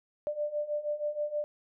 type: beating tone pair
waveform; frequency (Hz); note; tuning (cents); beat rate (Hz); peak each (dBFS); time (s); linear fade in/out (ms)
sine; 590 / 596.3; D5 / D5; +8 / +26; 6.3; -35 / -32; 0.27-1.44; 0
effects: none